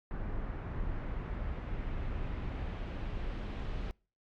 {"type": "noise with low-pass filter sweep", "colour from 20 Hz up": "brown", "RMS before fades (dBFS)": -37, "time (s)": [0.11, 3.91], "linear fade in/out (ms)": 0, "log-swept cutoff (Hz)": [1600, 3400], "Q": 1.2, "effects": ["noise-tail reverb RT60 0.4 s tail -26 dB re dry", "AAC 64 kbps"]}